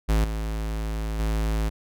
square tone with level steps, 54 Hz, A1, 32 cents flat, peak -19 / -27 / -23 dBFS, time 0.08-1.7 s, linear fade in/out 20 ms, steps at 0.24 / 1.19 s, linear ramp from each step 5 ms, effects none

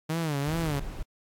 sawtooth tone with vibrato, 152.7 Hz, D#3, 32 cents flat, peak -23 dBFS, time 0.09-0.8 s, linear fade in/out 10 ms, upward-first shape sine, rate 2.5 Hz, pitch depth 160 cents each way
brown noise, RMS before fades -36 dBFS, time 0.47-1.03 s, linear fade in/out 5 ms
effects AAC 64 kbps

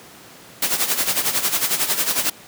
white noise with tremolo, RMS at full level -18 dBFS, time 0.62-2.3 s, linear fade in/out 5 ms, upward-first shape sine, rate 11 Hz, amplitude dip 70%, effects pink hiss -43 dBFS RMS until 2.47 s + high-pass 150 Hz 12 dB/octave

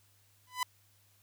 sawtooth tone with exponential growth, 1001 Hz, B5, 23 cents sharp, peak -23 dBFS, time 0.47-0.63 s, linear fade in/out 2 ms, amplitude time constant 34 ms, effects added 100 Hz sine -68 dBFS peak until 1.22 s + white hiss -68 dBFS RMS until 1.22 s

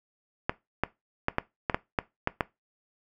clicks, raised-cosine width 0.5 ms, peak -9 dBFS, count 9, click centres 0.495 / 0.836 / 1.284 / 1.384 / 1.698 / 1.745 / 1.988 / 2.274 / 2.408 s, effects noise-tail reverb RT60 0.2 s tail -19 dB re dry

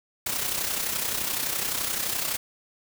white noise with amplitude modulation, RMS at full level -26 dBFS, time 0.26-2.37 s, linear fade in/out 5 ms, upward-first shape sine, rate 31.7 Hz, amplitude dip 55%, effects none

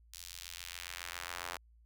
sawtooth tone with high-pass filter sweep, 87.31 Hz, F2, in tune, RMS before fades -45 dBFS, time 0.13-1.57 s, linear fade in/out 5 ms, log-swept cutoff 5000 to 960 Hz, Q 0.96, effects added 57 Hz sine -60 dBFS peak until 1.85 s

